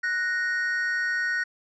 triangle tone pair together, 1478.2 / 1864.7 Hz, F#6 / A#6, -2 / 0 cents, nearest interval major third, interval 402 cents, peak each -25 dBFS, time 0.03-1.44 s, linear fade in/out 10 ms, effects resampled to 16000 Hz

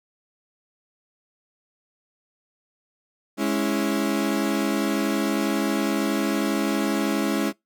35% pulse chord, C# minor, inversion second, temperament equal, 207.7 / 277.2 / 329.6 Hz, G#3 / C#4 / E4, 0 / 0 / 0 cents, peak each -24 / -24 / -25 dBFS, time 3.37-7.53 s, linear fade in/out 50 ms, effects noise-tail reverb RT60 0.2 s tail -26 dB re dry

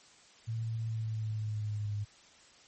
sine tone with pitch glide, 113.1 to 103.71 Hz, A2 to G#2, +48 to -2 cents, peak -32 dBFS, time 0.47-2.05 s, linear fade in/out 20 ms, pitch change -150 cents, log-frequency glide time 0.78-1.92 s, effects white hiss -59 dBFS RMS until 2.67 s + MP3 32 kbps

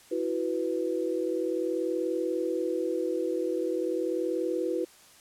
sine chord, E suspended second, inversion none, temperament equal, 329.6 / 370 / 493.9 Hz, E4 / F#4 / B4, 0 / 0 / 0 cents, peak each -31 dBFS, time 0.11-4.85 s, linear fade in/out 10 ms, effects white hiss -55 dBFS RMS until 5.2 s + low-pass 11000 Hz 12 dB/octave

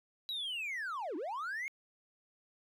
triangle linear two-way sweep, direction down then up, 3951 to 279.2 to 2212 Hz, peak -34 dBFS, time 0.29-1.68 s, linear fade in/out 0 ms, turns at 1.16 s, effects tanh soft clip ceiling -30 dBFS

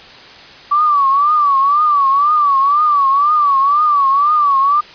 sine tone with vibrato, 1150 Hz, D6, 37 cents flat, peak -9 dBFS, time 0.71-4.81 s, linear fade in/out 10 ms, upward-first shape triangle, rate 2 Hz, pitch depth 130 cents each way, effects white hiss -37 dBFS RMS until 4.94 s + resampled to 11025 Hz

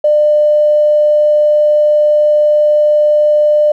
triangle tone with tanh clipping, 599 Hz, D5, 34 cents sharp, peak -6 dBFS, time 0.04-3.72 s, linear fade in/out 5 ms, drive 3 dB, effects none

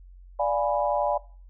sine chord, D diminished seventh, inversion none, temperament equal, 587.3 / 698.5 / 830.6 / 987.8 Hz, D5 / F5 / Ab5 / Cb6, 0 / 0 / 0 / 0 cents, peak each -25 / -29 / -27 / -30 dBFS, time 0.39-1.18 s, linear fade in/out 10 ms, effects noise-tail reverb RT60 0.4 s tail -20 dB re dry + added 45 Hz sine -45 dBFS peak until 1.49 s

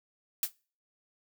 blue noise with exponential decay, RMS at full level -24 dBFS, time 0.43-0.52 s, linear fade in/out 1 ms, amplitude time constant 18 ms, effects noise-tail reverb RT60 0.4 s tail -25 dB re dry

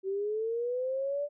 sine linear sweep, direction up, 378 to 587.3 Hz, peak -29 dBFS, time 0.03-1.29 s, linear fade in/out 50 ms, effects none

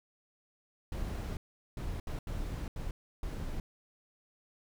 brown noise bursts at uneven times, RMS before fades -37 dBFS, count 6, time 0.92-1.37 / 1.77-2 / 2.07-2.19 / 2.27-2.68 / 2.76-2.91 / 3.23-3.6 s, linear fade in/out 2 ms, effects none

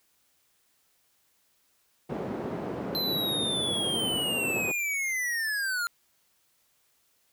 white band-pass noise, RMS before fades -34 dBFS, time 2.09-4.72 s, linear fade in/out 10 ms, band 140 to 450 Hz, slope 12 dB/octave
square linear sweep, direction down, 4100 to 1380 Hz, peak -28 dBFS, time 2.95-5.87 s, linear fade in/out 0 ms
effects white hiss -69 dBFS RMS until 7.32 s

